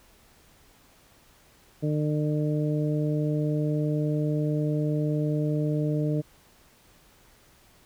harmonic tone, 150.8 Hz, D3, 46 cents sharp, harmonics 1 / 2 / 3 / 4, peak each -25 / -29 / -33 / -35 dBFS, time 1.82-6.22 s, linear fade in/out 20 ms, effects pink hiss -58 dBFS RMS until 7.85 s

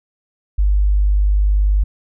sine tone, 50.1 Hz, G1, 38 cents sharp, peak -11 dBFS, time 0.58-1.84 s, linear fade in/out 10 ms, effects none

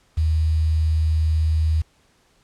sine tone with quantisation, 79 Hz, D#2, 27 cents sharp, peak -16 dBFS, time 0.17-1.82 s, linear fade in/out 10 ms, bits 7, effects pink hiss -60 dBFS RMS until 2.43 s + low-pass 9000 Hz 12 dB/octave

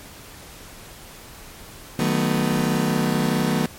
35% pulse chord, B dominant seventh, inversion first, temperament just, 154.34 / 185.21 / 222.2 / 246.9 Hz, D#3 / F#3 / A3 / B3, -14 / +2 / +17 / 0 cents, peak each -23 dBFS, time 1.99-3.66 s, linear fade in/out 2 ms, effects pink hiss -42 dBFS RMS until 3.78 s + MP3 64 kbps

